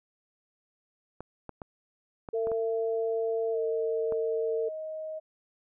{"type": "clicks", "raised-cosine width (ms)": 1, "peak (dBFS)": -25, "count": 7, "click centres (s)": [1.206, 1.493, 1.618, 2.288, 2.471, 2.517, 4.123]}
{"type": "tone", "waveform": "sine", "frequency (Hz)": 452.9, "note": "A#4", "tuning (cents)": -50, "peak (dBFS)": -27, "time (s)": [2.33, 4.69], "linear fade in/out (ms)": 10}
{"type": "tone with pitch glide", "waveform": "sine", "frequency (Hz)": [669, 627.8], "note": ["E5", "D#5"], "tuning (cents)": [25, 15], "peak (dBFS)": -34, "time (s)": [2.34, 5.2], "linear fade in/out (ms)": 20, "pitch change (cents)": -110, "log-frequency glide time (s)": [3.52, 3.58]}
{"effects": []}